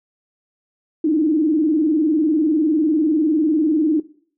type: tone with vibrato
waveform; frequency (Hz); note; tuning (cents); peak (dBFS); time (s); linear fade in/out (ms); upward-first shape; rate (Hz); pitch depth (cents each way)
sine; 308.7; D#4; -14; -14; 1.04-4; 5; square; 20; 97
effects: noise-tail reverb RT60 0.5 s tail -20 dB re dry